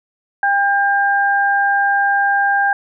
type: tone pair together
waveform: sine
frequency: 800 / 1600 Hz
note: G5 / G6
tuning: +35 / +35 cents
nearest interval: octave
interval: 1200 cents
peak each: -15 dBFS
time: 0.43-2.73 s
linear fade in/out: 2 ms
effects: none